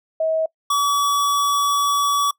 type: tone pair in turn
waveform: sine / square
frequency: 640 / 1140.4 Hz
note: D#5 / C#6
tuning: +49 / +49 cents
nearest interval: minor seventh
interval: 1000 cents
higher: second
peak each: -17 dBFS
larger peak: neither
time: 0.2-0.46 / 0.7-2.31 s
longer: second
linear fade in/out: 5 ms
effects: noise-tail reverb RT60 0.1 s tail -23 dB re dry